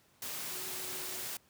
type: tone in noise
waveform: sine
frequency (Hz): 370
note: F#4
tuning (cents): 0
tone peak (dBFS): -51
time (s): 0.51-1.24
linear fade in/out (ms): 2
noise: white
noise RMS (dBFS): -40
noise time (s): 0.22-1.37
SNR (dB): -14
effects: pink hiss -67 dBFS RMS until 1.49 s + high-pass 80 Hz 12 dB/octave